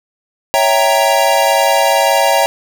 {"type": "chord", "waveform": "square", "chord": "C# diminished seventh", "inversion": "none", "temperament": "equal with one note detuned", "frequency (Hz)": [557.3, 659.3, 784, 932.3], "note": ["C#5", "E5", "G5", "Bb5"], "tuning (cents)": [9, 0, 0, 0], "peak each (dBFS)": -16, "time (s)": [0.54, 2.46], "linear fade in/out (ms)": 0, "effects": []}